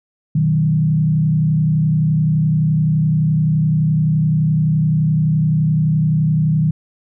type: tone with frequency modulation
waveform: sine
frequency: 155.56 Hz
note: D#3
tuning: in tune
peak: -12 dBFS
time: 0.35-6.71 s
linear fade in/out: 5 ms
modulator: 31.7 Hz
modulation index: 0.73
effects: none